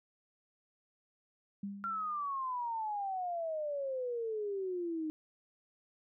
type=tone with exponential decay; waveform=sine; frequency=200 Hz; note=G3; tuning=35 cents sharp; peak=-35 dBFS; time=1.63-2.28 s; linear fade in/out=5 ms; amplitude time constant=140 ms
type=exponential sweep; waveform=sine; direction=down; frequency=1379 to 306.6 Hz; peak=-34 dBFS; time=1.84-5.1 s; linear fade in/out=0 ms
effects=none